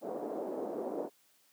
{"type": "band-pass noise", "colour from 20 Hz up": "white", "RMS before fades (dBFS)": -38, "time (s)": [0.01, 1.1], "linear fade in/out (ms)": 50, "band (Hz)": [250, 620], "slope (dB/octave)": 24, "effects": ["white hiss -68 dBFS RMS until 1.52 s", "high-pass 150 Hz 12 dB/octave"]}